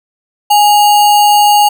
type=tone with sample-and-hold; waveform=sine; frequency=828 Hz; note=G#5; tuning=5 cents flat; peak=-4 dBFS; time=0.5-1.69 s; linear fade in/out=10 ms; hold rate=3675 Hz; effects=none